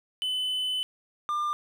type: tone pair in turn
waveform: triangle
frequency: 3018 / 1197.7 Hz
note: F#7 / D6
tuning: +34 / +34 cents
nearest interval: octave + major third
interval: 1600 cents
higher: first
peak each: -25 / -24 dBFS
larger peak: second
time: 0.22-0.83 / 1.29-1.53 s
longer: first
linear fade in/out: 0 ms
effects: none